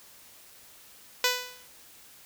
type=tone with exponential decay; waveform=5% pulse; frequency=497.2 Hz; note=B4; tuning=12 cents sharp; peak=-8 dBFS; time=1.24-1.67 s; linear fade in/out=2 ms; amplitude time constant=93 ms; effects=white hiss -53 dBFS RMS until 2.25 s